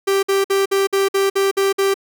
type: tone bursts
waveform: 45% pulse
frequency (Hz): 391.6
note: G4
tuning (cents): -2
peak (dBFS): -14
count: 9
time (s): 0.07-1.942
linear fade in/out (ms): 10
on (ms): 160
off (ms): 54
effects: none